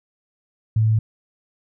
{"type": "tone", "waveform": "sine", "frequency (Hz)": 110, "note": "A2", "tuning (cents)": 0, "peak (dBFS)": -14, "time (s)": [0.76, 0.99], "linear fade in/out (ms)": 5, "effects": []}